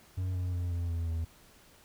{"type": "tone with pitch steps", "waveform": "triangle", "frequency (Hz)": [92.5, 90.28, 88.12, 86.01, 83.95, 81.93], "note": ["F#2", "F#2", "F2", "F2", "E2", "E2"], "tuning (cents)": [0, -42, 16, -26, 32, -10], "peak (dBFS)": -28, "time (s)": [0.17, 1.25], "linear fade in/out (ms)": 10, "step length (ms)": 180, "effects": ["pink hiss -59 dBFS RMS until 1.84 s"]}